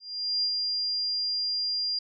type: tone with ADSR envelope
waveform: sine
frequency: 4800 Hz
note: D8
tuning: 37 cents sharp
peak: -23 dBFS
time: 0-1.99 s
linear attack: 430 ms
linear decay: 72 ms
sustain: -3 dB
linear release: 5 ms
effects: none